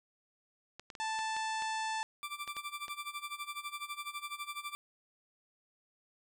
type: clicks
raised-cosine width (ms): 0.2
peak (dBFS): -28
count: 9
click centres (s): 0.796 / 0.902 / 0.952 / 1.19 / 1.366 / 1.622 / 2.477 / 2.567 / 2.882
type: harmonic tone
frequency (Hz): 880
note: A5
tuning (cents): 0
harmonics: 1 / 2 / 3 / 4 / 5 / 6 / 7 / 8 / 9 / 10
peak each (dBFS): -35 / -41 / -45 / -47 / -49 / -51 / -52 / -53 / -54 / -55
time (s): 1-2.03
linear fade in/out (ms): 0
type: tone with tremolo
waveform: 20% pulse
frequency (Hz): 1174.7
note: D6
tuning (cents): 0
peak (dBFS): -32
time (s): 2.23-4.75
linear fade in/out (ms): 0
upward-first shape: sine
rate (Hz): 12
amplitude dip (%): 85
effects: none